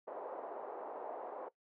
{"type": "band-pass noise", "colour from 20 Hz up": "white", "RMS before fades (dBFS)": -45, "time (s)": [0.07, 1.49], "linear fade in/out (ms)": 10, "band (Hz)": [420, 810], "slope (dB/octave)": 24, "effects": ["noise-tail reverb RT60 0.1 s tail -18 dB re dry"]}